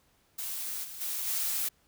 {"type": "noise with level steps", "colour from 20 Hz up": "blue", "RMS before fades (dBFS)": [-36, -43, -34, -31], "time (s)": [0.38, 1.69], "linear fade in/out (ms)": 10, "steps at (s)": [0.83, 1, 1.26], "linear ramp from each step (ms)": 20, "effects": ["pink hiss -68 dBFS RMS until 1.87 s"]}